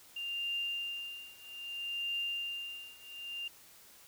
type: tone with tremolo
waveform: sine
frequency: 2794 Hz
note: F7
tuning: in tune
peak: -32 dBFS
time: 0.16-3.48 s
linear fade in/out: 5 ms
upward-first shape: triangle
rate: 0.62 Hz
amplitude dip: 95%
effects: white hiss -58 dBFS RMS until 4.07 s